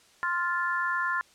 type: chord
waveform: sine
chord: F major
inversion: second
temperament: just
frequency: 1047.7 / 1396.9 / 1746.1 Hz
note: C6 / F6 / A6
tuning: +2 / 0 / -14 cents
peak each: -30 dBFS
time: 0.23-1.21 s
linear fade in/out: 0 ms
effects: white hiss -59 dBFS RMS until 1.34 s + low-pass 8000 Hz 12 dB/octave